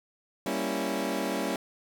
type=chord; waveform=20% pulse; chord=G diminished seventh; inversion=none; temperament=equal; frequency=196 / 233.1 / 277.2 / 329.6 Hz; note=G3 / Bb3 / Db4 / Fb4; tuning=0 / 0 / 0 / 0 cents; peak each=-29 / -30 / -28 / -30 dBFS; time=0.46-1.56 s; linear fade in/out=2 ms; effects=none